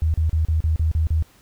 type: tone bursts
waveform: sine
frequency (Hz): 79.4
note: D#2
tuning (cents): +36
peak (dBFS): -16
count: 8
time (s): 0.02-1.225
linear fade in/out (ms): 0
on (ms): 120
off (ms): 35
effects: pink hiss -54 dBFS RMS until 1.41 s